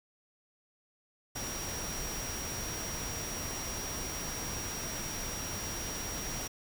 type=tone in noise; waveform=sine; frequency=5680 Hz; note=F8; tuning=28 cents sharp; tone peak=-40 dBFS; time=1.35-6.48 s; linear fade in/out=10 ms; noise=pink; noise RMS=-39 dBFS; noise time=1.35-6.48 s; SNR=-4 dB; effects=none